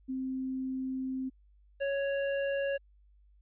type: tone pair in turn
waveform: sine / square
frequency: 261.6 / 555.4 Hz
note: C4 / C#5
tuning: 0 / +3 cents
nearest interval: octave + minor second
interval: 1303 cents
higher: second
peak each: -32 / -30 dBFS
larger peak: second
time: 0.08-1.3 / 1.8-2.78 s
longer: first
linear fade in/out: 20 ms
effects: added 50 Hz sine -59 dBFS peak until 3.41 s + resampled to 8000 Hz